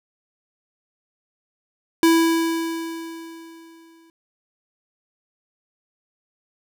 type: tone with exponential decay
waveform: square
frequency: 329.6 Hz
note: E4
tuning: in tune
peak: -12 dBFS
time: 2.03-4.1 s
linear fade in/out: 1 ms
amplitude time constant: 450 ms
effects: none